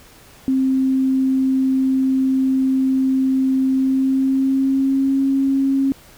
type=tone with pitch glide; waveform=sine; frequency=263.9 to 271.3 Hz; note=C4 to C#4; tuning=+15 to -37 cents; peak=-14 dBFS; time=0.48-5.92 s; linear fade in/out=0 ms; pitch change=+48 cents; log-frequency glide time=3.69-5.21 s; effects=pink hiss -46 dBFS RMS until 6.17 s